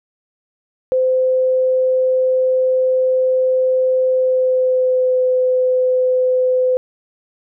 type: tone with pitch glide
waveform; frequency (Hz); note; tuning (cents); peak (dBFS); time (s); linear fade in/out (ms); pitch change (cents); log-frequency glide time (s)
sine; 515 to 508.8; C5 to C5; -28 to -48; -12; 0.92-6.77; 0; -20; 4.08-5.2
effects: none